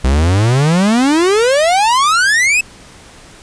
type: exponential sweep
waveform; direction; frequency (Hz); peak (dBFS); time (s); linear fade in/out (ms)
45% pulse; up; 61.74 to 2637; -9; 0.04-2.61; 5
effects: pink hiss -39 dBFS RMS until 3.42 s + resampled to 22050 Hz